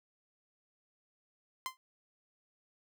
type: tone with exponential decay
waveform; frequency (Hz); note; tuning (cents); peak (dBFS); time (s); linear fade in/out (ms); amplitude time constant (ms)
sawtooth; 1038; C6; -14; -28; 1.66-1.77; 0; 22
effects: none